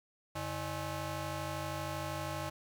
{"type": "ring-modulated tone", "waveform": "15% pulse", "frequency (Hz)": 233.1, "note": "A#3", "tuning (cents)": 0, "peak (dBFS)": -27, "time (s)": [0.35, 2.5], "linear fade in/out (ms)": 10, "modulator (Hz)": 376, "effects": []}